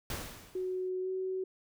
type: noise with exponential decay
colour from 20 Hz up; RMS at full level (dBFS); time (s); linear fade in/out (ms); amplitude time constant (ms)
pink; -36; 0.1-0.89; 2; 170
type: tone with pitch glide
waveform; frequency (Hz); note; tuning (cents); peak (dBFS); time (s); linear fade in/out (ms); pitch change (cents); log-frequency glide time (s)
sine; 370 to 375.6; F#4 to F#4; 0 to +26; -32; 0.55-1.44; 5; +26; 1.01-1.09
effects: none